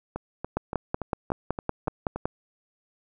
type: two click trains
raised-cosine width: 1 ms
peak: -11 / -17 dBFS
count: 10 / 8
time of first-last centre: 0.57-2.255 / 0.16-2.16 s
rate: 5.34 / 3.5 Hz
effects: none